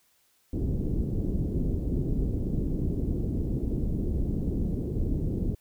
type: low-pass noise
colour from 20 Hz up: pink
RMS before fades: -28 dBFS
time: 0.53-5.55 s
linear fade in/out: 5 ms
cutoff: 360 Hz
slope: 24 dB/octave
effects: white hiss -67 dBFS RMS until 5.6 s